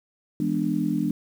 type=chord; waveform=sine; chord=E dominant seventh; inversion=none; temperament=just; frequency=164.81 / 206 / 247.2 / 296.7 Hz; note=E3 / G#3 / B3 / D4; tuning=0 / -14 / +2 / +18 cents; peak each=-29 / -27 / -28 / -26 dBFS; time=0.4-1.11 s; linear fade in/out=2 ms; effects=8-bit